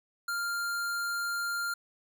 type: tone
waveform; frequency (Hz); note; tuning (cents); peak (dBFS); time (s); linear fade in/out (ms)
square; 1396.9; F6; 0; -31; 0.28-1.74; 5
effects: none